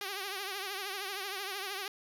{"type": "tone with vibrato", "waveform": "5% pulse", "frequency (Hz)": 392, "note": "G4", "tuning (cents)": 0, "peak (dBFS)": -25, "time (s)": [0.01, 1.88], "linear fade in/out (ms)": 2, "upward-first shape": "triangle", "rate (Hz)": 13, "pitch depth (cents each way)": 110, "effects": []}